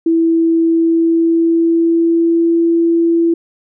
sine tone with pitch glide, 329.6 to 335 Hz, E4 to E4, 0 to +28 cents, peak -9 dBFS, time 0.06-3.34 s, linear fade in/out 5 ms, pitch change +28 cents, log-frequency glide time 0.64-2.56 s, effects none

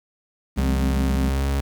sine chord, F minor, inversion none, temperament equal with one note detuned, 178.59 / 207.7 / 261.6 Hz, F3 / Ab3 / C4, +39 / 0 / 0 cents, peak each -28 dBFS, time 0.56-1.3 s, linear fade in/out 20 ms
40% pulse tone with pitch glide, 66.8 to 69.08 Hz, C2 to C#2, +36 to -5 cents, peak -19 dBFS, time 0.57-1.61 s, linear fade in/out 10 ms, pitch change +59 cents, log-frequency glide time 1.26-1.49 s
effects 8-bit

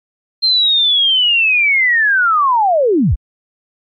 sine linear sweep, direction down, 4186 to 30.87 Hz, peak -9 dBFS, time 0.42-3.16 s, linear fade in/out 20 ms, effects MP3 32 kbps

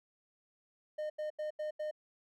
triangle tone bursts, 610 Hz, D#5, 34 cents flat, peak -33 dBFS, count 5, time 0.98-1.912 s, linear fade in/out 10 ms, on 120 ms, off 83 ms, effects none

